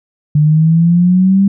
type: exponential sweep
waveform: sine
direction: up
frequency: 147.9 to 199.3 Hz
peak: -6 dBFS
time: 0.35-1.48 s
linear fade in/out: 5 ms
effects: none